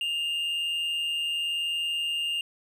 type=tone with amplitude modulation; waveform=triangle; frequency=2811 Hz; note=F7; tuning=11 cents sharp; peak=-23 dBFS; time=0.01-2.41 s; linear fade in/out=2 ms; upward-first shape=sine; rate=161 Hz; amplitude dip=40%; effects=none